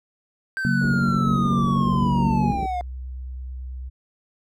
triangle linear sweep, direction down, 1568 to 703 Hz, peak -22 dBFS, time 0.57-2.81 s, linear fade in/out 0 ms
sine chord, F# major, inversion second, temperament equal, 138.59 / 185 / 233.1 Hz, C#3 / F#3 / A#3, 0 / 0 / 0 cents, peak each -23 dBFS, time 0.65-2.52 s, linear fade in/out 0 ms
white low-pass noise, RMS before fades -31 dBFS, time 0.81-2.66 s, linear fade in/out 2 ms, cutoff 380 Hz, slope 24 dB/octave
sine tone with vibrato, 63.8 Hz, C2, 43 cents flat, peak -30 dBFS, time 1.84-3.9 s, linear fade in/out 20 ms, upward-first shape triangle, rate 9.1 Hz, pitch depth 13 cents each way
effects none

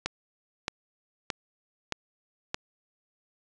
click train, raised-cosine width 0.2 ms, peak -11 dBFS, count 5, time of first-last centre 0.06-2.544 s, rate 1.61 Hz, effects resampled to 22050 Hz

